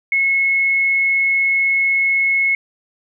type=tone; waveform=sine; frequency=2182 Hz; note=C#7; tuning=28 cents flat; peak=-13 dBFS; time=0.12-2.55 s; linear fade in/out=2 ms; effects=none